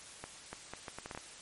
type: accelerating click train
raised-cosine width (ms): 0.5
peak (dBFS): -26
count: 9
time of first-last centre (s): 0.24-1.175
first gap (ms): 290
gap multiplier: 0.71
effects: white hiss -51 dBFS RMS until 1.41 s + MP3 48 kbps